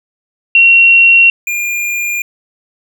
sine / square tone pair in turn, 2736 / 2408 Hz, F7 / D7, -36 / +43 cents, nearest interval major second, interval 221 cents, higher first, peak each -3 / -15 dBFS, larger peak first, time 0.55-1.3 / 1.47-2.22 s, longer neither, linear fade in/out 2 ms, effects none

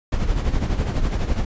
brown noise with tremolo, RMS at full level -18 dBFS, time 0.12-1.45 s, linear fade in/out 5 ms, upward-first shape sine, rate 12 Hz, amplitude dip 60%, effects resampled to 16000 Hz

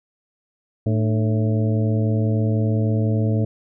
harmonic tone with a mistuned harmonic, 110 Hz, A2, in tune, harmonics 1 / 2 / 3 / 4 / 5 / 6, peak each -18 / -24 / -28 / -30 / -32 / -34 dBFS, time 0.86-3.45 s, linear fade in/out 5 ms, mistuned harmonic 3, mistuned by -130 cents, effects none

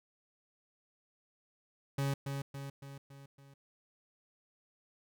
40% pulse tone with echo, 138.59 Hz, C#3, in tune, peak -30 dBFS, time 1.98-2.14 s, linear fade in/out 5 ms, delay 280 ms, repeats 5, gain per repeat -5 dB, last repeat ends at 3.54 s, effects none

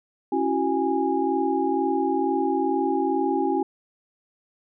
sine tone cluster, 274.5 / 336.4 / 378.5 / 824 Hz, C#4 / E4 / F#4 / G#5, -17 / +35 / +39 / -14 cents, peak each -26 dBFS, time 0.32-3.63 s, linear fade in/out 5 ms, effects none

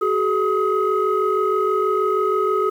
sine tone cluster, 378 / 424.3 / 1265 Hz, F#4 / G#4 / D#6, +37 / +37 / +28 cents, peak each -20 dBFS, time 0.01-2.7 s, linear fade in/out 10 ms, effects tanh soft clip ceiling -10 dBFS + 8-bit

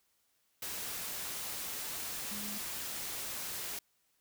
sine tone in noise, 208 Hz, G#3, 3 cents sharp, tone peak -44 dBFS, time 2.31-2.58 s, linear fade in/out 5 ms, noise white, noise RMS -40 dBFS, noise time 0.62-3.79 s, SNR -7 dB, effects white hiss -75 dBFS RMS until 4.2 s

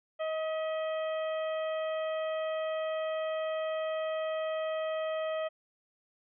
harmonic tone with a mistuned harmonic, 632 Hz, D#5, 27 cents sharp, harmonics 1 / 2 / 3 / 4 / 5, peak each -31 / -41 / -45 / -49 / -48 dBFS, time 0.19-5.49 s, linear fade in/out 20 ms, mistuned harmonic 3, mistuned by +40 cents, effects none

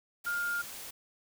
sine tone in noise, 1410 Hz, F6, 16 cents sharp, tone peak -30 dBFS, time 0.26-0.62 s, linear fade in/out 10 ms, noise white, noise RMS -44 dBFS, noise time 0.24-0.91 s, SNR +11 dB, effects none

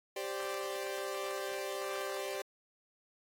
sawtooth chord, G suspended fourth, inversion none, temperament equal, 392 / 523.3 / 587.3 Hz, G4 / C5 / D5, 0 / 0 / 0 cents, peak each -36 / -38 / -37 dBFS, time 0.16-2.42 s, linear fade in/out 5 ms, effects AAC 64 kbps

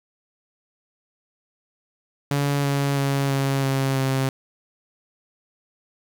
sawtooth tone with pitch steps, 142 / 140.29 / 138.6 / 136.93 / 135.27 / 133.64 Hz, C#3 / C#3 / C#3 / C#3 / C#3 / C3, +42 / +21 / 0 / -21 / -42 / +37 cents, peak -16 dBFS, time 2.31-4.29 s, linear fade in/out 2 ms, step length 330 ms, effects 8-bit

